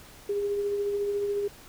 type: tone with tremolo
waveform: sine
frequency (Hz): 406.3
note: G#4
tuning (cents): -38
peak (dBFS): -24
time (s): 0.29-1.48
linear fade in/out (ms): 5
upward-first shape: triangle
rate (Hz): 14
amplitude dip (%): 35
effects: pink hiss -50 dBFS RMS until 1.68 s